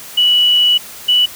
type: tone pair in turn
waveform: sine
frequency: 2946 / 2958 Hz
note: F#7 / F#7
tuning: -8 / -1 cents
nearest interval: unison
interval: 7 cents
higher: second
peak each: -8 dBFS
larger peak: neither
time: 0.17-0.78 / 1.08-1.26 s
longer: first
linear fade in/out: 10 ms
effects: white hiss -33 dBFS RMS until 1.35 s